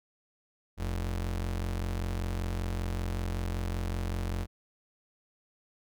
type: ring-modulated tone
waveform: square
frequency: 65.4 Hz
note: C2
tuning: in tune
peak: -28 dBFS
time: 0.77-4.47 s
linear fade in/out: 50 ms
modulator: 22.6 Hz
effects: none